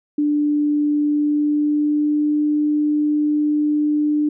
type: tone with pitch glide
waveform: sine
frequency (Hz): 295.2 to 298.6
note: D4 to D4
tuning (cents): +9 to +29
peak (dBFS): -15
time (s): 0.18-4.29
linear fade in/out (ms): 5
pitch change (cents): +20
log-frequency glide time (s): 1.03-2.4
effects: none